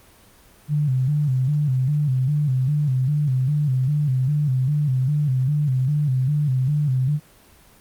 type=tone with vibrato; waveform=sine; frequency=138.59 Hz; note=C#3; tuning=in tune; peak=-17 dBFS; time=0.68-7.2 s; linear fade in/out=50 ms; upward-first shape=square; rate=2.5 Hz; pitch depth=120 cents each way; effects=pink hiss -51 dBFS RMS until 7.8 s + Opus 24 kbps